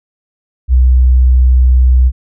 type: tone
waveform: sine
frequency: 63.1 Hz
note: B1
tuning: 38 cents sharp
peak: -4 dBFS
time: 0.68-2.12 s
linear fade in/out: 50 ms
effects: none